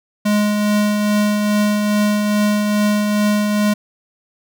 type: tone with tremolo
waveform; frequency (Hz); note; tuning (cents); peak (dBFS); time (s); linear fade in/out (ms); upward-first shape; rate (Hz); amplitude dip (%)
square; 208.6; G#3; +8; -13; 0.25-3.74; 10; triangle; 2.4; 35
effects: none